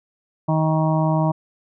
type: harmonic tone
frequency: 157.7 Hz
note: D#3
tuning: 24 cents sharp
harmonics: 1 / 2 / 4 / 5 / 6 / 7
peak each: -18 / -25 / -24 / -29 / -26 / -32 dBFS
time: 0.48-1.32 s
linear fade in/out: 10 ms
effects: none